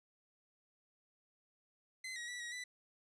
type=tone with pitch steps; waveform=sawtooth; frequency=2048 / 1900 / 1956 / 1901 / 1985 Hz; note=C7 / A#6 / B6 / A#6 / B6; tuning=-38 / +33 / -17 / +33 / +8 cents; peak=-39 dBFS; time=2.04-2.64 s; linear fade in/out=5 ms; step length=120 ms; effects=resampled to 22050 Hz